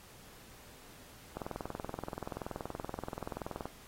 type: click train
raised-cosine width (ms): 1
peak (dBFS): -24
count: 49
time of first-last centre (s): 1.37-3.656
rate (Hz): 21
effects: pink hiss -56 dBFS RMS until 3.87 s + AAC 48 kbps